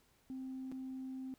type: tone with dropouts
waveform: sine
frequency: 261.6 Hz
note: C4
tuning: in tune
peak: -40 dBFS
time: 0.3-1.34 s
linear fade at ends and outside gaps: 0 ms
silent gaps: 0.716-0.722 s
effects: tanh soft clip ceiling -38 dBFS + pink hiss -71 dBFS RMS until 1.38 s